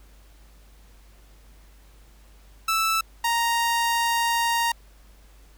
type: tone pair in turn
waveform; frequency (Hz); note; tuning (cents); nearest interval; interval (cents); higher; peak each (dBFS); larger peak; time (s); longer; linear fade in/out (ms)
sawtooth; 1318.5 / 932.3; E6 / A#5; 0 / 0; tritone; 600; first; -17; neither; 2.68-3.01 / 3.24-4.72; second; 5
effects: added 50 Hz sine -49 dBFS peak until 5.57 s + pink hiss -58 dBFS RMS until 5.57 s